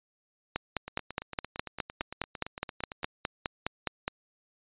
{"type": "two click trains", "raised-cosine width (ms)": 0.3, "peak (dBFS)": [-13, -22], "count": [18, 20], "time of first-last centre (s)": [[0.56, 4.08], [0.88, 3.032]], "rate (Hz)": [4.83, 8.83], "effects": ["resampled to 8000 Hz"]}